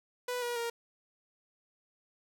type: tone with pitch steps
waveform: sawtooth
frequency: 493.9 / 480.7 / 467.8 Hz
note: B4 / B4 / A#4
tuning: 0 / -47 / +6 cents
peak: -29 dBFS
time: 0.28-0.7 s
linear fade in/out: 5 ms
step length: 140 ms
effects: none